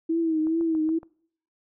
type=tone with vibrato; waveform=sine; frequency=322.4 Hz; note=E4; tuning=38 cents flat; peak=-21 dBFS; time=0.09-0.99 s; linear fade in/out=10 ms; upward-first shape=triangle; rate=2.4 Hz; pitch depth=70 cents each way
type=click train; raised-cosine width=1 ms; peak=-31 dBFS; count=5; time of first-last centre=0.47-1.031 s; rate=7.13 Hz
effects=noise-tail reverb RT60 0.6 s tail -25 dB re dry